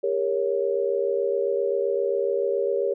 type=chord; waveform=sine; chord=G diminished; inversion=none; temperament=equal with one note detuned; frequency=398.8 / 466.2 / 554.4 Hz; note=G4 / Bb4 / Db5; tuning=+30 / 0 / 0 cents; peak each=-25 / -26 / -26 dBFS; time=0.03-2.94 s; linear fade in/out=10 ms; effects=none